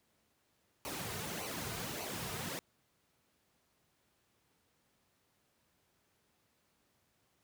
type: noise with flanger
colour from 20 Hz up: pink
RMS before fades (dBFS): -41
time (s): 0.85-2.59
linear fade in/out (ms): 0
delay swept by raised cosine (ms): 0.57 to 3.67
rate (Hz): 1.7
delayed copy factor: -0.65
effects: pink hiss -75 dBFS RMS until 7.43 s + high-pass 80 Hz 12 dB/octave